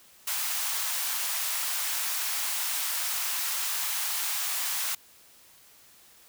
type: high-pass noise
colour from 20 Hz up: white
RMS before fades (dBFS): -30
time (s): 0.27-4.95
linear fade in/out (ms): 5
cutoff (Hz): 760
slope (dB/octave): 24
effects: white hiss -56 dBFS RMS until 6.28 s